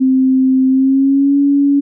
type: tone with pitch glide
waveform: sine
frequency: 261.6 to 282 Hz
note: C4 to C#4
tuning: 0 to +30 cents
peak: -8 dBFS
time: 0-1.81 s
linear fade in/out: 20 ms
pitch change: +130 cents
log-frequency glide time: 0.68-1.37 s
effects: none